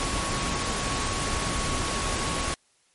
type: tone in noise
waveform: sine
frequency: 1108.7 Hz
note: C#6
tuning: in tune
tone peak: -34 dBFS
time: 0-2.54 s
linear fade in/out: 0 ms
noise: pink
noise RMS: -28 dBFS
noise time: 0-2.54 s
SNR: -9 dB
effects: white hiss -65 dBFS RMS until 2.94 s + MP3 48 kbps